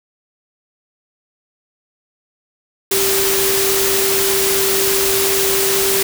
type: tone in noise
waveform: sine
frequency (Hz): 390.2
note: G4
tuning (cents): -8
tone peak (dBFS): -18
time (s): 2.91-6.03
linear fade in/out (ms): 5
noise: white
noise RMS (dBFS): -17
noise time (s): 2.91-6.03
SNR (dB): -4
effects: none